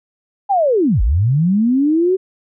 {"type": "linear two-way sweep", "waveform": "sine", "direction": "down then up", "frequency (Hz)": [830, 43.65, 385.2], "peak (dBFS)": -11, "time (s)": [0.49, 2.17], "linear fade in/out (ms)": 20, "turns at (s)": 1.02, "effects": []}